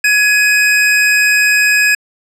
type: tone pair together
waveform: square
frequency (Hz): 1680 / 2515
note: G#6 / D#7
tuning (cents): +19 / +18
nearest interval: perfect fifth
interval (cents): 699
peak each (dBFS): -12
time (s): 0.04-1.95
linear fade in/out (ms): 5
effects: low-pass 12000 Hz 12 dB/octave